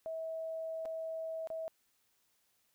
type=tone with dropouts; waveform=sine; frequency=647 Hz; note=E5; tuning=32 cents flat; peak=-37 dBFS; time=0.06-1.68 s; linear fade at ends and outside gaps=0 ms; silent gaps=0.853-0.857 / 1.473-1.502 s; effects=white hiss -75 dBFS RMS until 2.74 s